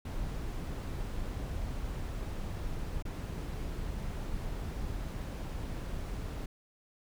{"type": "noise with dropouts", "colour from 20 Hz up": "brown", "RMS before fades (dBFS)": -37, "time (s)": [0.05, 6.46], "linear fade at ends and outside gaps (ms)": 5, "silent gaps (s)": [3.025, 3.051], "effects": []}